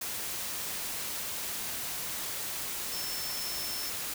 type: tone in noise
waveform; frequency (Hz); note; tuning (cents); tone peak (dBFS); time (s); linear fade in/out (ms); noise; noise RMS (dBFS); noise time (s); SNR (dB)
sine; 5320; E8; +15; -38; 2.92-3.9; 5; white; -36; 0.01-4.14; -5
effects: none